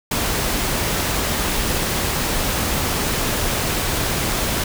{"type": "noise", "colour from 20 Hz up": "pink", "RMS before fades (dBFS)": -21, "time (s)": [0.11, 4.64], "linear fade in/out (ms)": 5, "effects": []}